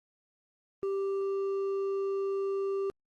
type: tone with hard clipping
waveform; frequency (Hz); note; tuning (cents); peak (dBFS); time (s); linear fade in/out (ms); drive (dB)
sine; 392; G4; 0; -30; 0.83-2.9; 0; 4
effects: Opus 24 kbps